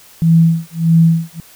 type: tone with tremolo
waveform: sine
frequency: 164.81 Hz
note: E3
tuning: in tune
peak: -5 dBFS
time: 0.22-1.4 s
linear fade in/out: 0 ms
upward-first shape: sine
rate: 1.6 Hz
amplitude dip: 100%
effects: white hiss -43 dBFS RMS until 1.55 s